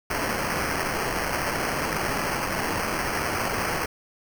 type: noise with sample-and-hold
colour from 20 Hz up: white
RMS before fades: -27 dBFS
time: 0.1-3.86 s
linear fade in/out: 5 ms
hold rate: 3675 Hz
effects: none